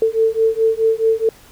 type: beating tone pair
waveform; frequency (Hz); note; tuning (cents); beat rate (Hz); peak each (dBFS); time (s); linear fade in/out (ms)
sine; 444.4 / 449.1; A4 / A4; +17 / +35; 4.7; -16; 0.02-1.29; 2
effects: pink hiss -46 dBFS RMS until 1.51 s